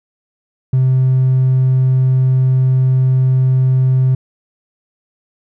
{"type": "tone", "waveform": "triangle", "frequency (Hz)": 130, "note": "C3", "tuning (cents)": -11, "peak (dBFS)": -6, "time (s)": [0.73, 4.15], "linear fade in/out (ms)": 5, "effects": ["tanh soft clip ceiling -5 dBFS"]}